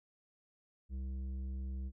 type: tone with tanh clipping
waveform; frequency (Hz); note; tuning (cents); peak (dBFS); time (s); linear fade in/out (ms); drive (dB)
triangle; 65.6; C2; +5; -39; 0.89-1.92; 50; 13
effects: none